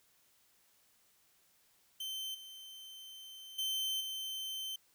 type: tone with level steps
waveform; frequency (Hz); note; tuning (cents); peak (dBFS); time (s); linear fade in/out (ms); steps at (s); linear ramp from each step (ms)
40% pulse; 3094; G7; -23; -38 / -48 / -33 / -38; 2-4.76; 5; 2.34 / 3.58 / 4; 10
effects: white hiss -70 dBFS RMS until 4.94 s